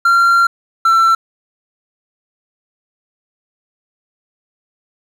triangle tone pair in turn, 1378 / 1343.4 Hz, F6 / E6, -24 / +32 cents, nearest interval unison, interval 44 cents, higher first, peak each -6 dBFS, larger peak neither, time 0.05-0.47 / 0.85-1.15 s, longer first, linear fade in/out 5 ms, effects 7-bit

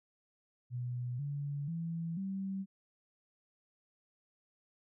sine tone with pitch steps, 123.1 / 143.05 / 166.23 / 193.16 Hz, B2 / D3 / E3 / G3, -5 / -45 / +15 / -25 cents, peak -35 dBFS, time 0.7-2.66 s, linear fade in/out 50 ms, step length 490 ms, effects none

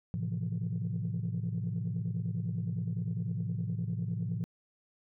sine chord, F major seventh, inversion first, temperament equal, 110 / 130.81 / 164.81 / 174.61 Hz, A2 / C3 / E3 / F3, 0 / 0 / 0 / 0 cents, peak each -34 / -38 / -36 / -36 dBFS, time 0.14-4.44 s, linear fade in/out 0 ms, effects tanh soft clip ceiling -25 dBFS

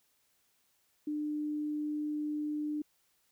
sine tone, 299.6 Hz, D4, 35 cents sharp, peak -32 dBFS, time 1.07-2.82 s, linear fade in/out 5 ms, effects white hiss -73 dBFS RMS until 3.31 s

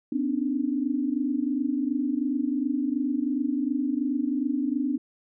sine tone cluster, 249.6 / 276.3 / 299.1 Hz, B3 / C#4 / D4, +19 / -6 / +32 cents, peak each -28 dBFS, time 0.12-4.98 s, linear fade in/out 5 ms, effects none

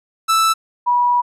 45% pulse / sine tone pair in turn, 1318.5 / 972.6 Hz, E6 / B5, 0 / -27 cents, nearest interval perfect fourth, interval 527 cents, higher first, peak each -12 dBFS, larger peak neither, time 0.28-0.54 / 0.86-1.22 s, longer second, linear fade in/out 20 ms, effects resampled to 32000 Hz

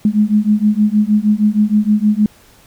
sine beating tone pair, 207.7 / 214.1 Hz, G#3 / A3, 0 / -47 cents, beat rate 6.4 Hz, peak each -13 dBFS, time 0.05-2.26 s, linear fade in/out 2 ms, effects pink hiss -47 dBFS RMS until 2.66 s

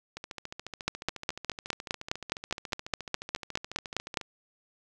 two click trains, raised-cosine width 0.2 ms, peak -10 / -21 dBFS, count 17 / 58, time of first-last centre 0.88-4.172 / 0.17-4.213 s, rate 4.86 / 14.1 Hz, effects none

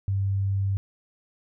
sine tone, 98 Hz, G2, in tune, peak -22 dBFS, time 0.08-0.77 s, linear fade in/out 0 ms, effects none

